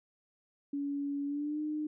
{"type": "tone with pitch glide", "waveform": "sine", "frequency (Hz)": [283.4, 303.7], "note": ["C#4", "D#4"], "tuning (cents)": [38, -42], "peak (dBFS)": -32, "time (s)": [0.73, 1.87], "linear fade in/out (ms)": 5, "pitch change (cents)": 120, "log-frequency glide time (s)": [1.26, 1.6], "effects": []}